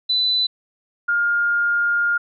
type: tone pair in turn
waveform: sine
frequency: 3996 / 1412.8 Hz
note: B7 / F6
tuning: +20 / +20 cents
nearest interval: octave + tritone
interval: 1800 cents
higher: first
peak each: -16 dBFS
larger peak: neither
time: 0.09-0.47 / 1.08-2.18 s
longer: second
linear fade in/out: 10 ms
effects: none